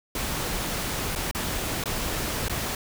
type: noise with dropouts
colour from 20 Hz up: pink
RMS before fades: -29 dBFS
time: 0.15-2.75 s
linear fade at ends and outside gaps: 2 ms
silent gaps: 1.152-1.159 / 1.312-1.348 / 1.839-1.857 / 2.484-2.496 s
effects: none